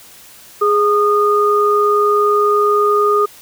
sine tone pair together, 415.3 / 1226.7 Hz, G#4 / D#6, 0 / -25 cents, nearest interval octave + perfect fifth, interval 1875 cents, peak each -13 dBFS, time 0.61-3.26 s, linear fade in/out 10 ms, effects white hiss -41 dBFS RMS until 3.41 s

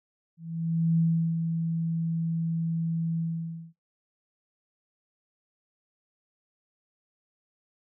sine tone with ADSR envelope, 164.8 Hz, E3, in tune, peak -20 dBFS, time 0.37-3.73 s, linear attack 610 ms, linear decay 370 ms, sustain -6 dB, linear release 540 ms, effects noise-tail reverb RT60 0.2 s tail -18 dB re dry

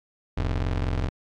35% pulse ring-modulated tone, 64.3 Hz, C2, 30 cents flat, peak -19 dBFS, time 0.37-1.09 s, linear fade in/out 5 ms, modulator 22.7 Hz, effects low-pass 4000 Hz 12 dB/octave + AAC 64 kbps

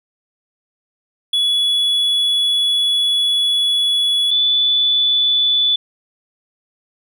triangle / sine tone pair in turn, 3396 / 3473 Hz, G#7 / A7, +38 / -23 cents, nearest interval unison, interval 39 cents, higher second, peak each -12 dBFS, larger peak neither, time 1.33-4.31 / 4.31-5.76 s, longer first, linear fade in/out 5 ms, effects none

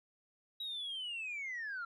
sine linear sweep, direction down, 3867 to 1347 Hz, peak -37 dBFS, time 0.6-1.85 s, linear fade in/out 5 ms, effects tanh soft clip ceiling -36 dBFS

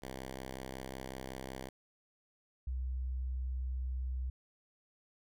5% pulse / sine tone pair in turn, 65.41 / 63.73 Hz, C2 / C2, 0 / -45 cents, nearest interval unison, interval 45 cents, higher first, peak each -31 / -34 dBFS, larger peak first, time 0.02-1.69 / 2.67-4.3 s, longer first, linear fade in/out 5 ms, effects none

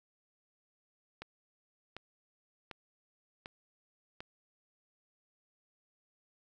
click train, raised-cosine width 0.3 ms, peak -27 dBFS, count 5, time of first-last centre 1.22-4.205 s, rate 1.34 Hz, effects 11-bit

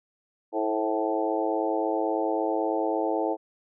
harmonic tone with a mistuned harmonic, 109.1 Hz, A2, 14 cents flat, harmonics 3 / 4 / 5 / 6 / 7 / 8, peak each -29 / -30 / -31 / -32 / -32 / -33 dBFS, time 0.52-3.37 s, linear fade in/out 50 ms, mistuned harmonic 5, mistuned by -41 cents, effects none

